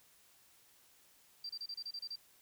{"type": "tone bursts", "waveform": "sine", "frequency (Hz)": 4699, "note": "D8", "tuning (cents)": 0, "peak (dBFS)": -40, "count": 9, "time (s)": [1.44, 2.158], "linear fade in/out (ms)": 5, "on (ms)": 54, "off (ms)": 29, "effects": ["white hiss -66 dBFS RMS until 2.41 s"]}